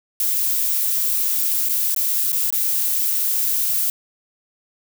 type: noise with dropouts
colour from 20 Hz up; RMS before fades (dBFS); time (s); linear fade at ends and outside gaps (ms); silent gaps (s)
violet; -20; 0.2-3.9; 1; 1.688-1.694 / 1.947-1.963 / 2.32-2.328 / 2.504-2.525
effects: none